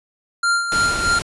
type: tone with tremolo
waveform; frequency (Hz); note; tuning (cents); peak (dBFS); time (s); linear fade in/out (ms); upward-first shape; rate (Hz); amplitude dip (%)
square; 1391; F6; -7; -15; 0.43-1.19; 5; sine; 3.2; 60
type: noise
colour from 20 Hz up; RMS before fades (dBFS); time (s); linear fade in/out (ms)
pink; -26; 0.72-1.22; 0
effects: resampled to 24000 Hz